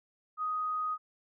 sine tone, 1249 Hz, D#6, 6 cents sharp, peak -30 dBFS, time 0.37-0.98 s, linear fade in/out 50 ms, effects none

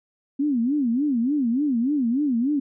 sine tone with vibrato, 261.6 Hz, C4, in tune, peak -19 dBFS, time 0.39-2.6 s, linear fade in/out 10 ms, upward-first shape sine, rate 3.4 Hz, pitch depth 240 cents each way, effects none

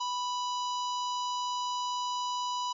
harmonic tone, 987.8 Hz, B5, in tune, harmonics 1 / 3 / 4 / 5 / 6 / 7, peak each -31 / -41 / -43 / -45 / -47 / -48 dBFS, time 0-2.73 s, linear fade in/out 10 ms, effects none

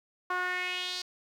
sawtooth tone with band-pass filter sweep, 362.7 Hz, F#4, 34 cents flat, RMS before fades -33 dBFS, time 0.3-1.02 s, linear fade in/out 5 ms, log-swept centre 1200 to 4700 Hz, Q 3.3, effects 10-bit

